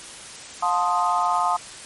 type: chord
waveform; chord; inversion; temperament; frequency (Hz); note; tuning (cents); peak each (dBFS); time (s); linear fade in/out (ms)
sine; F dominant seventh; none; equal with one note detuned; 712.3 / 880 / 1046.5 / 1244.5; F5 / A5 / C6 / Eb6; +34 / 0 / 0 / 0; -24; 0.62-1.57; 10
effects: white hiss -39 dBFS RMS until 1.85 s + MP3 48 kbps